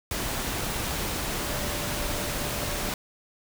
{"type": "tone in noise", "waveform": "sine", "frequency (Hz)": 587.3, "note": "D5", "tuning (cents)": 0, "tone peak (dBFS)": -39, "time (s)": [1.4, 2.9], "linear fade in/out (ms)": 2, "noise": "pink", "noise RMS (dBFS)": -30, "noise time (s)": [0.11, 2.94], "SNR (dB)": -12, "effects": []}